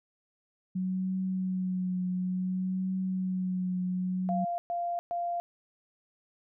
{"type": "tone with vibrato", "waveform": "sine", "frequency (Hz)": 185, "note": "F#3", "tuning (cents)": 0, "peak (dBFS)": -28, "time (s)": [0.75, 4.45], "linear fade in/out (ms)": 10, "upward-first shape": "triangle", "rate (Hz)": 0.57, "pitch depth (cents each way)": 29}
{"type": "tone bursts", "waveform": "sine", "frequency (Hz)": 694, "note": "F5", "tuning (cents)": -11, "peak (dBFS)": -29, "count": 3, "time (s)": [4.29, 5.4], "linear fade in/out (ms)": 0, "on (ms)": 290, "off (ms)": 120}
{"effects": []}